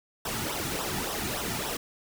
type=noise with flanger; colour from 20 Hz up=pink; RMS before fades=-32 dBFS; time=0.25-1.77 s; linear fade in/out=5 ms; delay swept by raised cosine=0.43 to 1.93 ms; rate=3.5 Hz; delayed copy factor=-0.7; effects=none

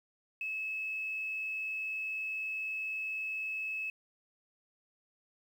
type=tone with quantisation; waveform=sine; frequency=2592 Hz; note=E7; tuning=30 cents flat; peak=-34 dBFS; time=0.41-3.9 s; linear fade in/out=2 ms; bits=10; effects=none

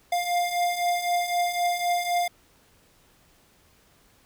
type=beating tone pair; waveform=square; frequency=700 / 703.9 Hz; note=F5 / F5; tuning=+4 / +13 cents; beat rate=3.9 Hz; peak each=-30 / -25 dBFS; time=0.12-2.28 s; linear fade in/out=5 ms; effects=pink hiss -60 dBFS RMS until 4.25 s

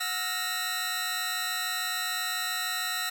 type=tone cluster; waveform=sawtooth; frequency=732 / 1300 / 1406 / 1860 / 3987 Hz; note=F#5 / E6 / F6 / A#6 / B7; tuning=-19 / -24 / +11 / -4 / +16 cents; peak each=-36 / -34 / -35 / -30 / -30 dBFS; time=0-3.1 s; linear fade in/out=10 ms; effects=none

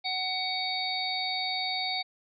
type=harmonic tone; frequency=750 Hz; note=F#5; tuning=23 cents sharp; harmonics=1 / 3 / 5 / 6; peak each=-34 / -34 / -34 / -34 dBFS; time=0.04-2.03 s; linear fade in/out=20 ms; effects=none

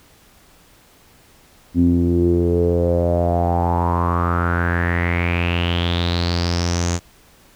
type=tone with low-pass filter sweep; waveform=sawtooth; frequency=86.4 Hz; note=F2; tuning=18 cents flat; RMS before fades=-18 dBFS; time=1.74-7 s; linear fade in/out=50 ms; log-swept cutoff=250 to 6900 Hz; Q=6.9; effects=pink hiss -51 dBFS RMS until 7.55 s

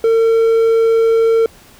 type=tone; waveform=triangle; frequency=453.6 Hz; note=A#4; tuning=47 cents flat; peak=-7 dBFS; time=0.04-1.46 s; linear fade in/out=2 ms; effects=pink hiss -44 dBFS RMS until 1.79 s

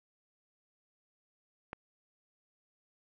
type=click; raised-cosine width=0.5 ms; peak=-24 dBFS; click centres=1.731 s; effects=none

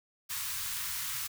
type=band-stop noise; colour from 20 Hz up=white; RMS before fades=-36 dBFS; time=0.29-1.28 s; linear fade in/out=20 ms; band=150 to 970 Hz; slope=48 dB/octave; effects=none

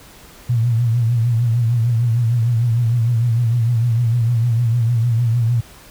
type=tone with vibrato; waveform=sine; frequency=117.3 Hz; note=A#2; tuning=11 cents sharp; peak=-13 dBFS; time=0.49-5.61 s; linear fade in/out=10 ms; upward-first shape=triangle; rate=6.6 Hz; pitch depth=96 cents each way; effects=pink hiss -43 dBFS RMS until 5.9 s

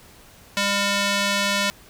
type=tone with band-pass filter; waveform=square; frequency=200.9 Hz; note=G3; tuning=43 cents sharp; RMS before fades=-22 dBFS; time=0.57-1.7 s; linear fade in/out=0 ms; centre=3600 Hz; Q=0.65; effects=pink hiss -49 dBFS RMS until 1.89 s

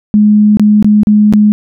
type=tone with dropouts; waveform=sine; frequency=210 Hz; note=G#3; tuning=19 cents sharp; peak=-3 dBFS; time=0.14-1.52 s; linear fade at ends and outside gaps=0 ms; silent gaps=0.571-0.596 / 0.826-0.845 / 1.033-1.071 / 1.326-1.336 s; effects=none

